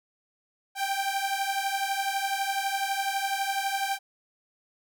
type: beating tone pair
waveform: sawtooth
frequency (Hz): 780 / 792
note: G5 / G5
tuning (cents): -9 / +18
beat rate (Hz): 12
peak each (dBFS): -26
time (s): 0.75-3.99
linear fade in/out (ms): 50
effects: none